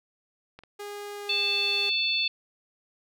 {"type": "clicks", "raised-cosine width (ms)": 0.3, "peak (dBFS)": [-28, -33], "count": 2, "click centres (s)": [0.59, 0.636]}
{"type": "tone with pitch glide", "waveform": "sawtooth", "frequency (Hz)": [410, 405.3], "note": ["G#4", "G#4"], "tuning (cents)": [-22, -42], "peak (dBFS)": -32, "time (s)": [0.79, 1.9], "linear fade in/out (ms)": 10, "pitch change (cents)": -20, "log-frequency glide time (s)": [1.14, 1.54]}
{"type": "harmonic tone", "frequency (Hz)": 880, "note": "A5", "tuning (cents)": 0, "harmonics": [3, 4, 5], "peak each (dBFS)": [-27, -28, -29], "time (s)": [1.29, 2.28], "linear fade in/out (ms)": 5}
{"effects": []}